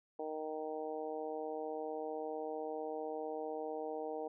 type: harmonic tone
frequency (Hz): 155.56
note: D#3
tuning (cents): 0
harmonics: 2 / 3 / 4 / 5 / 6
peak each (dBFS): -47 / -41 / -45 / -45 / -53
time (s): 0.19-4.28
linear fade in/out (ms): 5
effects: none